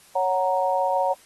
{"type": "chord", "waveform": "sine", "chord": "F# major", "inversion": "second", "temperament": "equal", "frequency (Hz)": [554.4, 740, 932.3], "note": ["C#5", "F#5", "A#5"], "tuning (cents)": [0, 0, 0], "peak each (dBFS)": -24, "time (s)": [0.15, 1.14], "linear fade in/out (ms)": 10, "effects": ["white hiss -53 dBFS RMS until 1.25 s", "AAC 32 kbps"]}